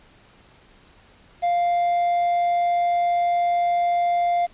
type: tone with quantisation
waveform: triangle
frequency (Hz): 698.5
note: F5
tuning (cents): 0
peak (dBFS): -16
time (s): 1.42-4.47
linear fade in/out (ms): 20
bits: 7
effects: pink hiss -53 dBFS RMS until 4.53 s + resampled to 8000 Hz